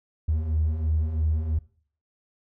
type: beating tone pair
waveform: triangle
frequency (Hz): 76.1 / 79.1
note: D#2 / D#2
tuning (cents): -38 / +29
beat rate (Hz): 3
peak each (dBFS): -26 / -20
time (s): 0.28-1.59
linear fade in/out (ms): 10
effects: noise-tail reverb RT60 0.5 s tail -21 dB re dry + tanh soft clip ceiling -16 dBFS